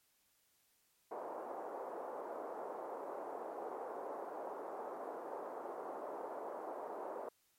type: band-pass noise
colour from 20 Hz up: pink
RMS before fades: -45 dBFS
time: 1.11-7.29 s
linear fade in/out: 5 ms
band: 400 to 980 Hz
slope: 24 dB/octave
effects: white hiss -75 dBFS RMS until 7.58 s + MP3 64 kbps